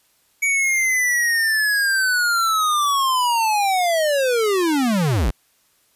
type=linear sweep; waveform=square; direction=down; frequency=2268 to 38.87 Hz; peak=-17 dBFS; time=0.42-5.31 s; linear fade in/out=10 ms; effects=white hiss -61 dBFS RMS until 5.95 s + resampled to 32000 Hz